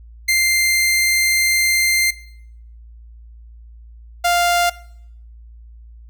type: tone pair in turn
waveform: sawtooth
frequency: 2093 / 698.5 Hz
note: C7 / F5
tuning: 0 / 0 cents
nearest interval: octave + perfect fifth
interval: 1900 cents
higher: first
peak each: -10 dBFS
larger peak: neither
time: 0.28-2.11 / 4.24-4.7 s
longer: first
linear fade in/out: 10 ms
effects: noise-tail reverb RT60 0.7 s tail -20 dB re dry + added 57 Hz sine -38 dBFS peak until 6.09 s